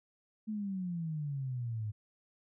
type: exponential sweep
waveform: sine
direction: down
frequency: 220 to 103.83 Hz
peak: -34 dBFS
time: 0.47-1.92 s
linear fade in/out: 20 ms
effects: none